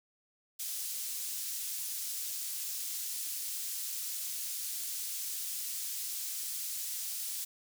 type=high-pass noise; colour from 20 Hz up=pink; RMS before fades=-38 dBFS; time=0.59-7.45 s; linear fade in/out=10 ms; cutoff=6300 Hz; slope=12 dB/octave; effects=none